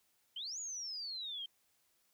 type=exponential two-way sweep; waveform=sine; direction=up then down; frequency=2960 to 6950 to 3116 Hz; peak=-40 dBFS; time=0.36-1.46 s; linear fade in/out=5 ms; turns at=0.59 s; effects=white hiss -75 dBFS RMS until 2.13 s